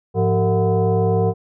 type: tone with frequency modulation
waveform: sine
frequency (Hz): 175.3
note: F3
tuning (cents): +7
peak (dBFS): -14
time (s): 0.14-1.34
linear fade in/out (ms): 50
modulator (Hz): 280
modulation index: 1.7
effects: none